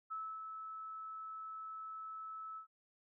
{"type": "tone with ADSR envelope", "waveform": "sine", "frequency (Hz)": 1304, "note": "E6", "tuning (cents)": -19, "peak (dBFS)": -39, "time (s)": [0.1, 2.67], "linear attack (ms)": 20, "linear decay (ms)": 270, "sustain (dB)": -5, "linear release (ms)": 100, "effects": []}